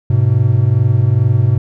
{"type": "tone pair together", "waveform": "triangle", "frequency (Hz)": [103.83, 126.16], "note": ["G#2", "B2"], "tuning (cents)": [0, 37], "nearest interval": "minor third", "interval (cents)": 337, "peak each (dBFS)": -10, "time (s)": [0.1, 1.58], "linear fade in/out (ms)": 5, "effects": []}